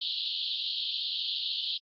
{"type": "band-pass noise", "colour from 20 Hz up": "white", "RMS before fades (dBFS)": -33, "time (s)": [0.01, 1.78], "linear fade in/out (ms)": 10, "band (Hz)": [3000, 4400], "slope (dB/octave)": 96, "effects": ["AAC 32 kbps"]}